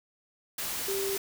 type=tone in noise; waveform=sine; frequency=392 Hz; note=G4; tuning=in tune; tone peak=-30 dBFS; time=0.88-1.17 s; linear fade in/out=5 ms; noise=white; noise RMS=-34 dBFS; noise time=0.58-1.18 s; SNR=+1 dB; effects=none